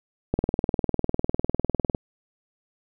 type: click train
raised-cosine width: 2 ms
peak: -8 dBFS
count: 33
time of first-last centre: 0.34-1.948 s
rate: 19.9 Hz
effects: none